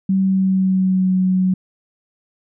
sine tone with pitch glide, 191.6 to 185.82 Hz, G3 to F#3, -39 to +8 cents, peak -13 dBFS, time 0.09-1.54 s, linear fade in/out 5 ms, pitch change -53 cents, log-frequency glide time 0.19-1.14 s, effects none

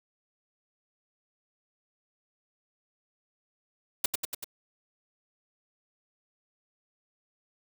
white noise with echo, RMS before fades -25 dBFS, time 4.04-4.06 s, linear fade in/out 5 ms, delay 96 ms, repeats 4, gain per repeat -3 dB, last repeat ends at 4.444 s, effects none

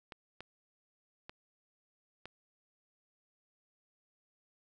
clicks, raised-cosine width 0.3 ms, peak -29 dBFS, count 4, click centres 0.122 / 0.406 / 1.295 / 2.256 s, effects none

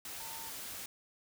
sine tone in noise, 906 Hz, A#5, 50 cents flat, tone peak -49 dBFS, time 0.2-0.49 s, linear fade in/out 2 ms, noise white, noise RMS -44 dBFS, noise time 0.05-0.86 s, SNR -8 dB, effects none

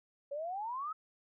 sine exponential sweep, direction up, 550 to 1309 Hz, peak -36 dBFS, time 0.31-0.93 s, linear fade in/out 10 ms, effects none

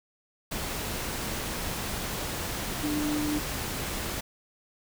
sine tone in noise, 298.8 Hz, D4, 30 cents sharp, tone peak -27 dBFS, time 2.83-3.39 s, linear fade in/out 10 ms, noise pink, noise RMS -33 dBFS, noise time 0.51-4.21 s, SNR +3 dB, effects none

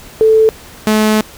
sine / sawtooth tone pair in turn, 440 / 215.3 Hz, A4 / A3, 0 / -37 cents, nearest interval octave, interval 1237 cents, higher first, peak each -5 dBFS, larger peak neither, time 0.21-0.49 / 0.87-1.21 s, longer second, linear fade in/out 0 ms, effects pink hiss -36 dBFS RMS until 1.37 s

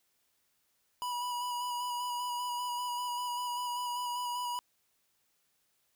square tone with vibrato, 977 Hz, B5, 19 cents flat, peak -34 dBFS, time 1.02-4.59 s, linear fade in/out 0 ms, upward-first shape square, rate 5.1 Hz, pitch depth 16 cents each way, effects white hiss -75 dBFS RMS until 5.95 s

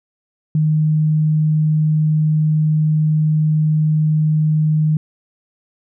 sine tone, 154.5 Hz, D#3, 12 cents flat, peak -12 dBFS, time 0.55-4.97 s, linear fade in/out 2 ms, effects none

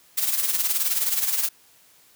blue noise with tremolo, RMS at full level -21 dBFS, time 0.17-1.49 s, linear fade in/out 10 ms, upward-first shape sine, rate 19 Hz, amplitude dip 60%, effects white hiss -56 dBFS RMS until 2.15 s + high-pass 60 Hz 12 dB/octave

